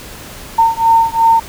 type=beating tone pair; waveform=sine; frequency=909 / 911.8 Hz; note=A#5 / A#5; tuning=-44 / -39 cents; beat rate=2.8 Hz; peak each=-11 dBFS; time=0.58-1.4 s; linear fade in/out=10 ms; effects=pink hiss -32 dBFS RMS until 1.48 s